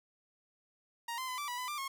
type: tone with pitch steps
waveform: sawtooth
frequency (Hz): 936 / 1035 / 1013 / 1166 / 978 / 1004 / 1187 / 1085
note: A#5 / C6 / B5 / D6 / B5 / B5 / D6 / C#6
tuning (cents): +7 / -19 / +44 / -13 / -17 / +28 / +18 / -37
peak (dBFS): -33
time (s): 1.08-1.88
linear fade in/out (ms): 5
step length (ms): 100
effects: none